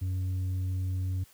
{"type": "tone with tanh clipping", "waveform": "sine", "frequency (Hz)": 92.5, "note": "F#2", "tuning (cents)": 0, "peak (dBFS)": -28, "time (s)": [0.01, 1.24], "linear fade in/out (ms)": 10, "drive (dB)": 3, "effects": ["white hiss -59 dBFS RMS until 1.33 s", "high-pass 60 Hz 12 dB/octave"]}